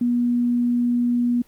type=tone; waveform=sine; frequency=241.6 Hz; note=B3; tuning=38 cents flat; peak=-17 dBFS; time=0.01-1.42 s; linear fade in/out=5 ms; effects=pink hiss -56 dBFS RMS until 1.47 s + Opus 32 kbps